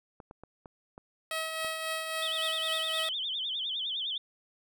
clicks, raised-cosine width 1 ms, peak -32 dBFS, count 6, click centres 0.202 / 0.311 / 0.436 / 0.658 / 0.979 / 1.647 s
10% pulse tone with tremolo, 641 Hz, E5, 49 cents flat, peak -22 dBFS, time 1.31-3.09 s, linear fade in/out 2 ms, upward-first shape triangle, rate 3.7 Hz, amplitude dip 45%
sine tone with vibrato, 3322 Hz, G#7, in tune, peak -31 dBFS, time 2.22-4.18 s, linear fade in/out 5 ms, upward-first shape sine, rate 9.8 Hz, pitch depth 170 cents each way
effects none

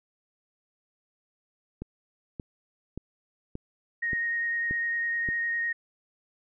click train, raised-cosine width 3 ms, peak -22 dBFS, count 7, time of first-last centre 1.82-5.288 s, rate 1.73 Hz
sine tone with vibrato, 1864.7 Hz, A#6, in tune, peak -26 dBFS, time 4.02-5.73 s, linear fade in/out 10 ms, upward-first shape sine, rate 9.9 Hz, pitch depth 11 cents each way
effects none

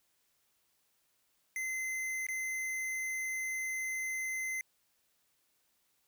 square tone with dropouts, 2061 Hz, C7, 27 cents flat, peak -35 dBFS, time 1.56-4.61 s, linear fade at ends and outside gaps 1 ms, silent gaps 2.267-2.286 s, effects white hiss -75 dBFS RMS until 6.07 s

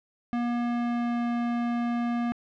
square tone with pitch glide, 239.2 to 237.8 Hz, A#3 to A#3, +45 to +35 cents, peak -26 dBFS, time 0.33-2.32 s, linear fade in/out 0 ms, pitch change -10 cents, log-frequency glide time 0.59-1.26 s, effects low-pass 2000 Hz 12 dB/octave

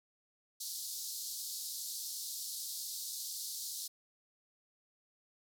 pink band-pass noise, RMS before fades -42 dBFS, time 0.6-3.88 s, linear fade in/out 10 ms, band 4000 to 16000 Hz, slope 48 dB/octave, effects none

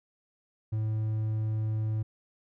triangle tone, 108.9 Hz, A2, 17 cents flat, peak -25 dBFS, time 0.72-2.03 s, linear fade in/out 10 ms, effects none

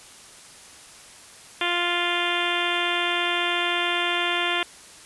harmonic tone, 349.2 Hz, F4, in tune, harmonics 1 / 2 / 3 / 4 / 5 / 6 / 7 / 8 / 9 / 10, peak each -31 / -31 / -31 / -31 / -31 / -31 / -31 / -31 / -31 / -31 dBFS, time 1.61-4.63 s, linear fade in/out 2 ms, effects white hiss -46 dBFS RMS until 5.05 s + resampled to 24000 Hz

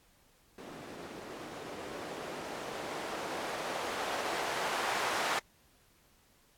violet noise with low-pass filter sweep, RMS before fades -38 dBFS, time 0.58-5.39 s, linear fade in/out 2 ms, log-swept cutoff 290 to 930 Hz, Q 1, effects pink hiss -66 dBFS RMS until 6.57 s + AAC 64 kbps

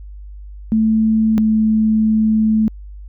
sine tone pair in turn, 220 / 218.1 Hz, A3 / A3, 0 / -15 cents, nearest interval unison, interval 15 cents, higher first, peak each -11 dBFS, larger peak neither, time 0.72-1.38 / 1.38-2.68 s, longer second, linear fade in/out 0 ms, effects added 50 Hz sine -31 dBFS peak until 3.08 s

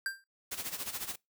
square tone with exponential decay, 1581 Hz, G6, 14 cents sharp, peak -29 dBFS, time 0.06-0.24 s, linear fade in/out 1 ms, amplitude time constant 38 ms
white noise with tremolo, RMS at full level -36 dBFS, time 0.51-1.16 s, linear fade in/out 10 ms, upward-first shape sine, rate 14 Hz, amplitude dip 75%
effects noise-tail reverb RT60 0.2 s tail -24 dB re dry

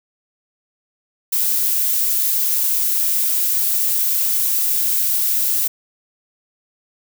violet noise, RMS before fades -18 dBFS, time 1.32-5.68 s, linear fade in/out 10 ms, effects none

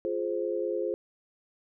sine chord, F minor, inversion none, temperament just, 349.2 / 419.1 / 523.8 Hz, F4 / Ab4 / C5, 0 / +16 / +2 cents, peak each -32 dBFS, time 0.05-0.94 s, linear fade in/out 0 ms, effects none

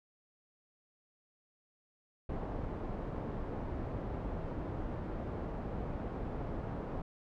pink low-pass noise, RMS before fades -39 dBFS, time 2.29-7.02 s, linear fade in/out 5 ms, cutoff 770 Hz, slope 12 dB/octave, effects none

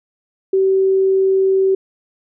sine tone, 383.6 Hz, G4, 37 cents flat, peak -11 dBFS, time 0.53-1.75 s, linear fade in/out 5 ms, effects none

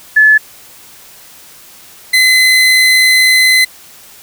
sine / 30% pulse tone pair in turn, 1725 / 2036 Hz, A6 / C7, -35 / -48 cents, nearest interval minor third, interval 287 cents, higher second, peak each -3 dBFS, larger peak neither, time 0.16-0.38 / 2.13-3.65 s, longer second, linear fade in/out 10 ms, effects white hiss -38 dBFS RMS until 4.22 s

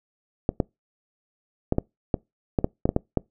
clicks, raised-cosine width 2 ms, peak -7 dBFS, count 11, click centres 0.491 / 0.602 / 1.724 / 1.784 / 2.142 / 2.588 / 2.644 / 2.855 / 2.891 / 2.964 / 3.173 s, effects noise-tail reverb RT60 0.2 s tail -25 dB re dry

